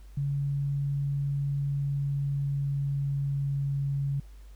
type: tone with pitch glide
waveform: sine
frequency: 140.8 to 139.42 Hz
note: C#3 to C#3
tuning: +27 to +10 cents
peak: -26 dBFS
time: 0.17-4.2 s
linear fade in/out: 5 ms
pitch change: -17 cents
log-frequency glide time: 1.68-3.74 s
effects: added 50 Hz sine -45 dBFS peak until 4.55 s + pink hiss -63 dBFS RMS until 4.55 s